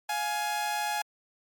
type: tone pair together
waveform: sawtooth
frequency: 703.8 / 837 Hz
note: F5 / G#5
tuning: +13 / +13 cents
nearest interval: minor third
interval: 300 cents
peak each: -32 / -25 dBFS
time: 0.09-1.02 s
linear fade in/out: 5 ms
effects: MP3 96 kbps